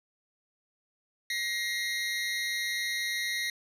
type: tone pair together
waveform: 25% pulse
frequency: 1901 / 2105 Hz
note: A#6 / C7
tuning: +33 / +10 cents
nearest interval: major second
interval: 177 cents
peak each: -28 / -30 dBFS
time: 1.3-3.5 s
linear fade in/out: 2 ms
effects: low-pass 12000 Hz 12 dB/octave